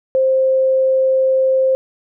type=tone; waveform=sine; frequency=526 Hz; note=C5; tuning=9 cents sharp; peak=-11 dBFS; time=0.15-1.75 s; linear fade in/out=0 ms; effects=none